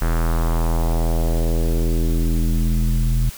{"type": "tone with low-pass filter sweep", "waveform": "square", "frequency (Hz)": 41.2, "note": "E1", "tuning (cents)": 0, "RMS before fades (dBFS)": -18, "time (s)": [0.01, 3.3], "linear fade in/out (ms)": 10, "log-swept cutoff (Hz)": [1600, 140], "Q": 2, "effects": ["white hiss -38 dBFS RMS until 3.37 s"]}